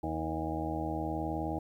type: harmonic tone with a mistuned harmonic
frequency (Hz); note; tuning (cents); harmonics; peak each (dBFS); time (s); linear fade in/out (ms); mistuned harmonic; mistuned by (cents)
79.3; D#2; +33; 1 / 2 / 3 / 4 / 6 / 7 / 8 / 9 / 10; -39 / -41 / -45 / -36 / -44 / -45 / -42 / -44 / -39; 0.03-1.59; 5; 10; +45
effects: 11-bit